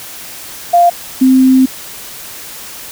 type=tone pair in turn; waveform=sine; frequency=696 / 260.7 Hz; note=F5 / C4; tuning=-6 / -6 cents; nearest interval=octave + perfect fourth; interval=1700 cents; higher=first; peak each=-4 dBFS; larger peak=neither; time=0.73-0.9 / 1.21-1.66 s; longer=second; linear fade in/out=10 ms; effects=white hiss -29 dBFS RMS until 2.91 s